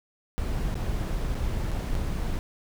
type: noise with dropouts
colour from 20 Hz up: brown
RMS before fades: -28 dBFS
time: 0.38-2.39 s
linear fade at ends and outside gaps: 0 ms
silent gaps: 0.743-0.754 / 1.346-1.352 / 1.71-1.716 / 1.945-1.952 s
effects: none